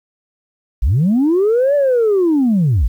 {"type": "linear two-way sweep", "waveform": "sine", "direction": "up then down", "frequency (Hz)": [43, 587, 43], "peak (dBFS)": -9, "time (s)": [0.82, 2.88], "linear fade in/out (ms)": 10, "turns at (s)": 1.75, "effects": ["tanh soft clip ceiling -8 dBFS", "8-bit"]}